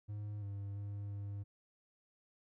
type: tone with pitch steps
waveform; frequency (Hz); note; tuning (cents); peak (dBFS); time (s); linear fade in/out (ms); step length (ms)
triangle; 104.1 / 100.1 / 101.5 / 100.9; G#2 / G2 / G#2 / G#2; +5 / +37 / -39 / -49; -38; 0.08-1.44; 20; 340
effects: none